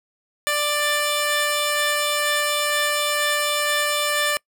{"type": "tone pair together", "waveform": "10% pulse", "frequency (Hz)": [590, 1772.1], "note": ["D5", "A6"], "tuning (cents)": [8, 12], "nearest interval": "octave + perfect fifth", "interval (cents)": 1904, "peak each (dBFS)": [-12, -18], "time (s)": [0.47, 4.37], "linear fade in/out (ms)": 0, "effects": ["noise-tail reverb RT60 0.1 s tail -25 dB re dry"]}